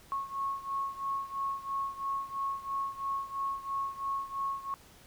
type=beating tone pair; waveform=sine; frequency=1096 / 1099 Hz; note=C#6 / C#6; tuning=-20 / -15 cents; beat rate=3 Hz; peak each=-34 / -37 dBFS; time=0.12-4.74 s; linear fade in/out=0 ms; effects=pink hiss -57 dBFS RMS until 5.06 s